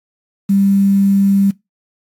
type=tone with quantisation; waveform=sine; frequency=197.4 Hz; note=G3; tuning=12 cents sharp; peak=-9 dBFS; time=0.49-1.51 s; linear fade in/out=10 ms; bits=6; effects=noise-tail reverb RT60 0.2 s tail -22 dB re dry + AAC 64 kbps